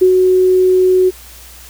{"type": "tone with ADSR envelope", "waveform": "sine", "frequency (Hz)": 370, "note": "F#4", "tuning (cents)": 0, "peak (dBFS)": -4, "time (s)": [0.01, 1.11], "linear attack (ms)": 12, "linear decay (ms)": 89, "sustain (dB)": -3, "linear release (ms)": 29, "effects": ["added 60 Hz sine -39 dBFS peak until 1.69 s", "white hiss -38 dBFS RMS until 1.69 s"]}